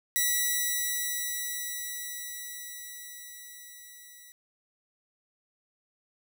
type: tone with level ramp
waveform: 5% pulse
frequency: 1949 Hz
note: B6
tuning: 23 cents flat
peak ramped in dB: -13 to -39 dBFS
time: 0.16-4.32 s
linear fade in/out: 0 ms
effects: none